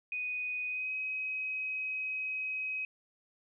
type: tone with pitch glide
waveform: sine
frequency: 2489 to 2534 Hz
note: D#7 to D#7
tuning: 0 to +31 cents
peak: -33 dBFS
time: 0.12-2.85 s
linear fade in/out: 2 ms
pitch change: +31 cents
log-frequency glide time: 0.67-0.93 s
effects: none